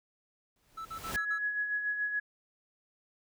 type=noise with exponential growth; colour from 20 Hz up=pink; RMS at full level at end=-36 dBFS; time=0.56-1.16 s; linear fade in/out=1 ms; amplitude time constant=130 ms
type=tone bursts; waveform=triangle; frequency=1318.5 Hz; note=E6; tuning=in tune; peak=-36 dBFS; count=5; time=0.77-1.386 s; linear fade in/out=10 ms; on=84 ms; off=49 ms
type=tone with tremolo; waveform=sine; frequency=1680 Hz; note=G#6; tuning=19 cents sharp; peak=-28 dBFS; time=1.14-2.2 s; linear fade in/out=10 ms; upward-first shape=sine; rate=7 Hz; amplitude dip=50%
effects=none